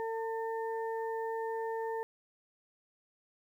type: harmonic tone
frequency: 450.6 Hz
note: A4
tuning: 41 cents sharp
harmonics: 1 / 2 / 4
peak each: -35 / -38 / -47 dBFS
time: 0-2.03 s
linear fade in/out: 0 ms
effects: 11-bit